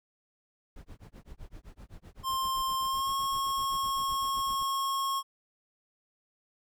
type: noise with tremolo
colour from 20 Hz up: brown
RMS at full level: -45 dBFS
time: 0.76-4.63 s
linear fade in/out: 2 ms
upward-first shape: sine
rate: 7.8 Hz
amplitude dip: 100%
type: tone with pitch glide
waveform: square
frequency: 1056 to 1088.2 Hz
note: C6 to C#6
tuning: +16 to -32 cents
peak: -29 dBFS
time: 2.23-5.23 s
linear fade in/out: 50 ms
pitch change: +52 cents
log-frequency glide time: 2.82-3.13 s
effects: none